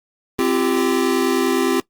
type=chord; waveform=square; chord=C suspended fourth; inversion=none; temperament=equal with one note detuned; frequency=261.6 / 342 / 392 Hz; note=C4 / F4 / G4; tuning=0 / -36 / 0 cents; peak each=-21 dBFS; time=0.39-1.8 s; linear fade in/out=0 ms; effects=noise-tail reverb RT60 0.1 s tail -20 dB re dry + Opus 24 kbps